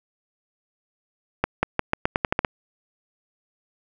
accelerating click train, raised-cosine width 0.5 ms, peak -4 dBFS, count 10, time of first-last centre 1.44-2.448 s, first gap 190 ms, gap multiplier 0.86, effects none

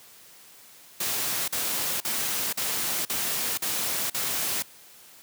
white noise bursts, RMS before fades -28 dBFS, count 7, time 1-4.624 s, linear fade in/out 5 ms, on 480 ms, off 44 ms, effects white hiss -51 dBFS RMS until 5.22 s + high-pass 100 Hz 12 dB/octave

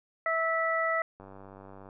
harmonic tone, 654 Hz, E5, 14 cents flat, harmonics 1 / 2 / 3, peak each -30 / -30 / -30 dBFS, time 0.26-1.02 s, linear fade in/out 2 ms
click train, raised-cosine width 1 ms, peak -34 dBFS, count 68, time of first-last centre 1.2-1.889 s, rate 97.3 Hz
effects none

